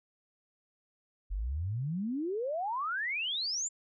sine exponential sweep, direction up, 43 to 7459 Hz, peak -31 dBFS, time 1.3-3.69 s, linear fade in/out 20 ms, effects none

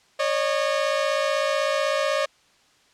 sawtooth tone pair together, 552 / 608 Hz, C#5 / D#5, -7 / -40 cents, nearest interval major second, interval 167 cents, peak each -20 dBFS, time 0.19-2.26 s, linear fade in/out 10 ms, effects white hiss -59 dBFS RMS until 2.93 s + low-pass 6000 Hz 12 dB/octave

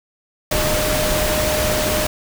sine tone in noise, 612 Hz, D#5, 29 cents flat, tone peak -21 dBFS, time 0.51-2.07 s, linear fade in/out 5 ms, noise pink, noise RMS -20 dBFS, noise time 0.51-2.07 s, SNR -4 dB, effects none

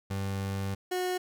30% pulse tone pair in turn, 97.7 / 364.6 Hz, G2 / F#4, -5 / -25 cents, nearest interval octave + major seventh, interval 2280 cents, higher second, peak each -28 / -26 dBFS, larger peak second, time 0.1-0.75 / 0.91-1.18 s, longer first, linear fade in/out 10 ms, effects none

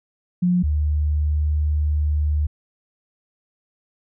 sine tone pair in turn, 178.5 / 75.05 Hz, F3 / D2, +38 / +38 cents, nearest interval octave + minor third, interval 1500 cents, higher first, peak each -15 / -17 dBFS, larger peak first, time 0.42-0.63 / 0.63-2.47 s, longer second, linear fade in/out 10 ms, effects none

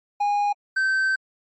triangle tone pair in turn, 820 / 1548 Hz, G#5 / G6, -22 / -22 cents, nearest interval major seventh, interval 1100 cents, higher second, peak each -17 dBFS, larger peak neither, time 0.2-0.53 / 0.76-1.16 s, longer second, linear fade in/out 10 ms, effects MP3 32 kbps

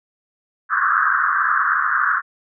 pink band-pass noise, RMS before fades -18 dBFS, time 0.69-2.22 s, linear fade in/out 50 ms, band 1100 to 1700 Hz, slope 96 dB/octave, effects none

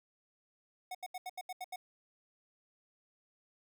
square tone bursts, 735 Hz, F#5, 12 cents flat, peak -40 dBFS, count 8, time 0.91-1.76 s, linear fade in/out 5 ms, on 38 ms, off 78 ms, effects none

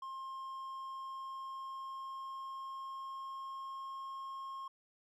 triangle tone with pitch glide, 1064 to 1075.7 Hz, C6 to C6, +29 to +48 cents, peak -40 dBFS, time 0.02-4.68 s, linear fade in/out 5 ms, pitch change +19 cents, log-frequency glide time 0.41-4.17 s, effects none

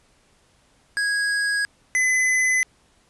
square tone pair in turn, 1652 / 2021 Hz, G#6 / B6, -10 / +39 cents, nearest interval minor third, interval 349 cents, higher second, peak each -21 / -18 dBFS, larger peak second, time 0.97-1.65 / 1.95-2.63 s, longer neither, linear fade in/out 0 ms, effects pink hiss -60 dBFS RMS until 3.09 s + resampled to 24000 Hz

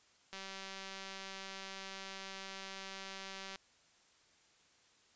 click train, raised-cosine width 0.2 ms, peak -29 dBFS, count 624, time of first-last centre 0.33-3.558 s, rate 193 Hz, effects white hiss -68 dBFS RMS until 5.15 s + resampled to 16000 Hz

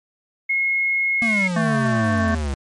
sine tone, 2164 Hz, C#7, 42 cents flat, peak -17 dBFS, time 0.49-1.48 s, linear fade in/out 10 ms
square exponential sweep, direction down, 235.8 to 67.2 Hz, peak -22 dBFS, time 1.22-2.54 s, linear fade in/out 0 ms
harmonic tone, 222.4 Hz, A3, 19 cents sharp, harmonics 1 / 3 / 5 / 7 / 8, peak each -20 / -25 / -27 / -28 / -29 dBFS, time 1.56-2.35 s, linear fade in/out 5 ms
effects MP3 48 kbps

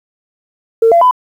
sine tone with pitch steps, 453.6 / 682 / 1002 Hz, A#4 / F5 / B5, -47 / -41 / +25 cents, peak -4 dBFS, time 0.82-1.111 s, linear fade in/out 5 ms, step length 97 ms, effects tanh soft clip ceiling 0 dBFS + 7-bit

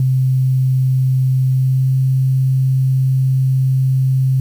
sine tone with pitch glide, 130.4 to 131.69 Hz, C3 to C3, -5 to +12 cents, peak -11 dBFS, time 0-4.4 s, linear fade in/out 2 ms, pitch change +17 cents, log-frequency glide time 1.5-1.94 s, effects 7-bit

